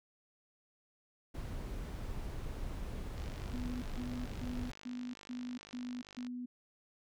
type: noise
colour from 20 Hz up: brown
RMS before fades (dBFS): -41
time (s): 1.34-4.72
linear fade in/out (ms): 10
type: click train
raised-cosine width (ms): 0.2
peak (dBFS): -34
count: 156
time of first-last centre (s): 3.18-6.268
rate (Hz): 50.2
type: tone bursts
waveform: sine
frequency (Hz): 246.9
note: B3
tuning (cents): 0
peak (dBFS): -39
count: 7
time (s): 3.53-6.46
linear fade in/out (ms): 10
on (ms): 290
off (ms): 150
effects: none